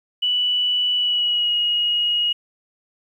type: tone with pitch glide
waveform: sine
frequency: 2960 to 2887 Hz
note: F#7 to F#7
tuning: 0 to -43 cents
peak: -17 dBFS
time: 0.22-2.33 s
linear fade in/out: 10 ms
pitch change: -43 cents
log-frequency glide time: 0.95-1.55 s
effects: 9-bit